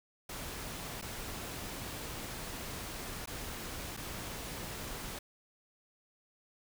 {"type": "noise with dropouts", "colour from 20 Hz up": "pink", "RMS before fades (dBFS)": -42, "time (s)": [0.29, 5.19], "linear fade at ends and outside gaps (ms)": 5, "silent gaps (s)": [[1.015, 1.022], [3.259, 3.273], [3.967, 3.972]], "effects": []}